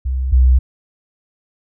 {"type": "tone pair in turn", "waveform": "sine", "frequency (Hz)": [64.8, 63.58], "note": ["C2", "C2"], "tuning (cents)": [-16, -49], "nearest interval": "unison", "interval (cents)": 33, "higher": "first", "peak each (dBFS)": [-16, -7], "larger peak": "second", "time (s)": [[0.05, 0.32], [0.32, 0.59]], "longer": "neither", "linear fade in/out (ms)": 10, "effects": []}